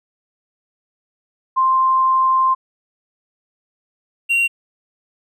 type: tone pair in turn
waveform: sine / triangle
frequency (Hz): 1048 / 2755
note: C6 / F7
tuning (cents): +2 / -24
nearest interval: octave + perfect fourth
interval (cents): 1674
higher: second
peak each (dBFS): -12 / -12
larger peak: neither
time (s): 1.56-2.55 / 4.29-4.48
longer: first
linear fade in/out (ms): 20
effects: none